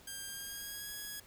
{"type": "tone with pitch glide", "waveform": "5% pulse", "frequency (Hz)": [1600, 1666], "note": ["G6", "G#6"], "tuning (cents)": [35, 5], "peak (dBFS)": -31, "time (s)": [0.07, 1.2], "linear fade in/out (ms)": 5, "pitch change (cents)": 70, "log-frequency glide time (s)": [0.27, 0.92], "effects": ["pink hiss -59 dBFS RMS until 1.26 s"]}